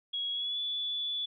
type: tone with pitch glide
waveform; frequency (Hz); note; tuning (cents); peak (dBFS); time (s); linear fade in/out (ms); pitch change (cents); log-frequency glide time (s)
sine; 3322 to 3449; G#7 to A7; 0 to -35; -31; 0.13-1.26; 10; +65; 0.32-0.59
effects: none